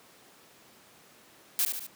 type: noise with echo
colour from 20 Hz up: blue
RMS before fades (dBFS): -26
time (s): 1.59-1.65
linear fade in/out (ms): 0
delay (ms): 72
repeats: 3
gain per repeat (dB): -5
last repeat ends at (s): 1.866
effects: pink hiss -56 dBFS RMS until 1.95 s + high-pass 200 Hz 12 dB/octave